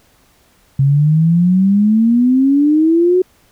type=exponential sweep; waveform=sine; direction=up; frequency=134.7 to 372.3 Hz; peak=-8 dBFS; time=0.79-3.22 s; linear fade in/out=5 ms; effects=pink hiss -53 dBFS RMS until 3.51 s